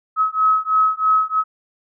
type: beating tone pair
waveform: sine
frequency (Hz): 1280 / 1283.1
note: D#6 / E6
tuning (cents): +49 / -47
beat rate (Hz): 3.1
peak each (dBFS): -17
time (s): 0.16-1.44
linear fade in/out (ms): 50
effects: none